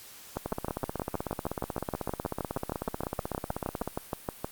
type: two click trains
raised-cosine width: 1 ms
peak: -16 / -17 dBFS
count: 27 / 56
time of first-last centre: 0.37-4.445 / 0.46-3.876 s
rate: 6.38 / 16.1 Hz
effects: white hiss -49 dBFS RMS until 4.51 s + Opus 48 kbps